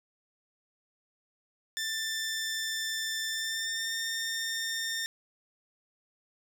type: tone with pitch glide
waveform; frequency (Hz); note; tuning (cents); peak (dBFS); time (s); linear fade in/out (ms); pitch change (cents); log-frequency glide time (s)
15% pulse; 1777 to 1814.3; A6 to A#6; +17 to -47; -25; 1.77-5.06; 0; +36; 3.29-3.96
effects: none